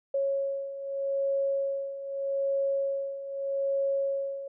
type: beating tone pair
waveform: sine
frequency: 550 / 550.81 Hz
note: C#5 / C#5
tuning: -14 / -11 cents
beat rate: 0.81 Hz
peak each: -33 / -28 dBFS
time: 0.14-4.48 s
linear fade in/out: 5 ms
effects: none